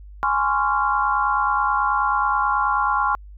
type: chord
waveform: sine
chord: Db major seventh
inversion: second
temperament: just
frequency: 831.5 / 1039.4 / 1108.7 / 1385.9 Hz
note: Ab5 / C6 / Db6 / F6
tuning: +2 / -12 / 0 / -14 cents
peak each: -23 dBFS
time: 0.23-3.15 s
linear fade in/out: 0 ms
effects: added 50 Hz sine -38 dBFS peak until 3.37 s